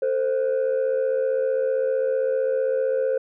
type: tone pair together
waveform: sine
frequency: 447.8 / 523.3 Hz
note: A4 / C5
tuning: +30 / 0 cents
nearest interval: minor third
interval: 270 cents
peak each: -23 / -19 dBFS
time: 0.02-3.18 s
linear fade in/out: 5 ms
effects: tanh soft clip ceiling -17 dBFS